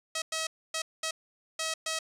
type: tone bursts at uneven times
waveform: 5% pulse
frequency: 641 Hz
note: E5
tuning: 49 cents flat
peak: -19 dBFS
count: 6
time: 0.15-0.22 / 0.32-0.47 / 0.74-0.82 / 1.03-1.11 / 1.59-1.74 / 1.86-1.99 s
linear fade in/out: 5 ms
effects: resampled to 32000 Hz